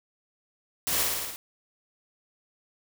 white noise with echo, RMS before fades -28 dBFS, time 0.87-1.03 s, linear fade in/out 0 ms, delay 55 ms, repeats 6, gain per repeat -2 dB, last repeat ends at 1.36 s, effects none

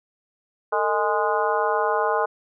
harmonic tone with a mistuned harmonic, 207.7 Hz, G#3, in tune, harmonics 2 / 3 / 4 / 5 / 6 / 7, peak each -25 / -26 / -25 / -26 / -29 / -30 dBFS, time 0.72-2.26 s, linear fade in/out 10 ms, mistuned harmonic 2, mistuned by +140 cents, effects none

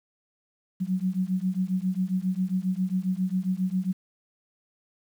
sine beating tone pair, 182.1 / 189.5 Hz, F#3 / F#3, -27 / +42 cents, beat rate 7.4 Hz, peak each -27 dBFS, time 0.8-3.93 s, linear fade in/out 20 ms, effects 9-bit

